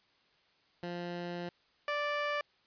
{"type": "tone pair in turn", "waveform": "15% pulse", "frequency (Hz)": [174.61, 586.2], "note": ["F3", "D5"], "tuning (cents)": [0, -3], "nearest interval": "octave + major sixth", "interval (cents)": 2097, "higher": "second", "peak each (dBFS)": [-31, -25], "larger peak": "second", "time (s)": [[0.83, 1.49], [1.88, 2.41]], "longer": "first", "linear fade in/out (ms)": 2, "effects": ["white hiss -69 dBFS RMS until 2.66 s", "resampled to 11025 Hz"]}